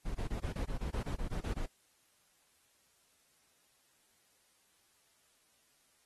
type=noise bursts; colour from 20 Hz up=brown; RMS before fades=-36 dBFS; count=13; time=0.05-1.662 s; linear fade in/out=10 ms; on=100 ms; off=26 ms; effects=white hiss -71 dBFS RMS until 6.05 s + AAC 32 kbps